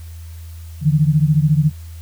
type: beating tone pair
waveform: sine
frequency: 147.9 / 161.9 Hz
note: D3 / E3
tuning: +13 / -31 cents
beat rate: 14 Hz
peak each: -13 / -16 dBFS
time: 0.81-1.72 s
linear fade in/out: 50 ms
effects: added 82 Hz sine -31 dBFS peak until 2.01 s + white hiss -48 dBFS RMS until 2.01 s